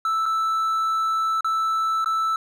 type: tone with dropouts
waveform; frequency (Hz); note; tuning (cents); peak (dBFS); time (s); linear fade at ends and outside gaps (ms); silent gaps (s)
triangle; 1318.5; E6; 0; -18; 0.05-2.36; 2; 0.257-0.261 / 1.408-1.445 / 2.045-2.059
effects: none